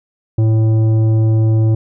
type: tone with tanh clipping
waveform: sine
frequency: 110.6 Hz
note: A2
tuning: 9 cents sharp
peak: -11 dBFS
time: 0.38-1.75 s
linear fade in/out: 5 ms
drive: 10 dB
effects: none